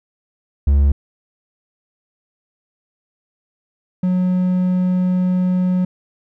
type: tone pair in turn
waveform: triangle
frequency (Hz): 70.5 / 182.43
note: C#2 / F#3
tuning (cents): +30 / -24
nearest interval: octave + major third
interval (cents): 1646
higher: second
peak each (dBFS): -8 / -12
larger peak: first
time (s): 0.67-0.92 / 4.03-5.85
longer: second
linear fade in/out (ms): 5
effects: none